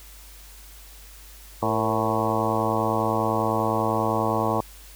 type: harmonic tone with a mistuned harmonic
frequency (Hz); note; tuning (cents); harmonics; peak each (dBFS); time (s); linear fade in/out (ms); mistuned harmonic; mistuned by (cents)
110; A2; 0; 1 / 2 / 3 / 4 / 5 / 6 / 7 / 8 / 9 / 10; -30 / -30 / -30 / -30 / -30 / -30 / -30 / -30 / -30 / -30; 1.62-4.61; 5; 4; +57
effects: added 50 Hz sine -45 dBFS peak until 4.95 s + white hiss -48 dBFS RMS until 4.95 s